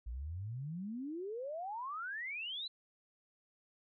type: exponential sweep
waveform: sine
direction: up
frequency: 54.4 to 4100 Hz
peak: -39 dBFS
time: 0.06-2.68 s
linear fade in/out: 10 ms
effects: none